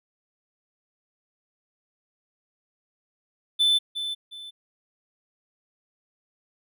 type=tone with echo; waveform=triangle; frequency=3520 Hz; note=A7; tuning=in tune; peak=-16 dBFS; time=3.59-3.79 s; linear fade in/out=20 ms; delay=360 ms; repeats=2; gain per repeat=-10 dB; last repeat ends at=4.51 s; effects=none